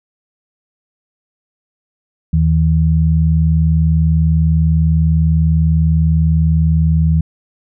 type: tone pair together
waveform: sine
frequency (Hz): 80 / 160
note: D#2 / D#3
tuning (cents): +49 / +49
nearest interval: octave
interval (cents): 1200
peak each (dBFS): -12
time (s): 2.33-7.21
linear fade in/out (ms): 5
effects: none